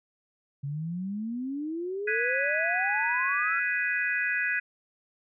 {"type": "exponential sweep", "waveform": "sine", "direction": "up", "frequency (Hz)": [136.8, 1396.9], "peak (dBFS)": -30, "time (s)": [0.63, 3.6], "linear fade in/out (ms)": 10}
{"type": "chord", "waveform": "sine", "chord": "G# minor seventh", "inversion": "third", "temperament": "equal", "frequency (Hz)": [1480, 1661.2, 1975.5, 2489], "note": ["F#6", "G#6", "B6", "D#7"], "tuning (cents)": [0, 0, 0, 0], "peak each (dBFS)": [-32, -29, -31, -32], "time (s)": [2.07, 4.6], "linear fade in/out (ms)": 10}
{"effects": []}